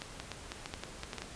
clicks, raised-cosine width 0.2 ms, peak -21 dBFS, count 11, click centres 0.019 / 0.2 / 0.317 / 0.519 / 0.659 / 0.739 / 0.836 / 1.034 / 1.132 / 1.183 / 1.22 s, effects pink hiss -48 dBFS RMS until 1.35 s + resampled to 22050 Hz

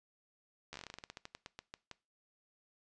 slowing click train, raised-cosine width 0.2 ms, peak -28 dBFS, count 20, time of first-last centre 0.73-1.913 s, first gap 12 ms, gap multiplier 1.16, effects noise-tail reverb RT60 0.3 s tail -21 dB re dry + resampled to 22050 Hz

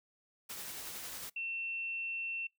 white noise with tremolo, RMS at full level -43 dBFS, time 0.49-1.3 s, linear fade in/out 10 ms, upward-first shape sine, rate 11 Hz, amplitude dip 25%
sine tone, 2700 Hz, E7, 41 cents sharp, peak -36 dBFS, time 1.36-2.47 s, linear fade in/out 5 ms
effects noise-tail reverb RT60 0.2 s tail -25 dB re dry

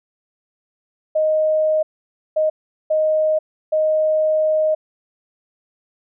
sine tone bursts at uneven times, 622.3 Hz, D#5, in tune, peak -14 dBFS, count 4, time 1.15-1.83 / 2.36-2.5 / 2.9-3.39 / 3.72-4.75 s, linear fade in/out 10 ms, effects none

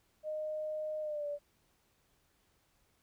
sine tone with pitch glide, 616 to 581.8 Hz, D#5 to D5, -17 to -16 cents, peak -35 dBFS, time 0.23-1.39 s, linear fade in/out 50 ms, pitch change -99 cents, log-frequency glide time 1.01-1.27 s, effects pink hiss -73 dBFS RMS until 3.02 s

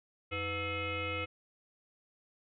sine tone with frequency modulation, 1318.5 Hz, E6, in tune, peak -33 dBFS, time 0.31-1.26 s, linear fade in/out 20 ms, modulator 409 Hz, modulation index 3.7, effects none

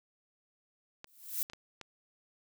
clicks, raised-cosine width 0.2 ms, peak -27 dBFS, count 4, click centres 1.044 / 1.499 / 1.534 / 1.813 s
violet noise with exponential growth, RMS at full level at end -30 dBFS, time 1.07-1.43 s, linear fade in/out 1 ms, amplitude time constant 77 ms
effects none

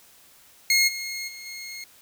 20% pulse tone with level steps, 2153 Hz, C7, 49 cents sharp, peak -12 / -25 / -33 / -30 dBFS, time 0.7-1.84 s, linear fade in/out 2 ms, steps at 0.87 / 1.27 / 1.45 s, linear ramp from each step 20 ms, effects white hiss -54 dBFS RMS until 2.01 s

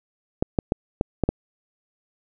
clicks, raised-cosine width 2 ms, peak -6 dBFS, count 6, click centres 0.425 / 0.588 / 0.721 / 1.011 / 1.237 / 1.29 s, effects none

